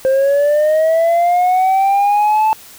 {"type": "linear sweep", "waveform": "sine", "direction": "up", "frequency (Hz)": [523.3, 880], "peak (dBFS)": -7, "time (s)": [0.05, 2.53], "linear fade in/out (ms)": 0, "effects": ["tanh soft clip ceiling -9 dBFS", "white hiss -39 dBFS RMS until 2.78 s"]}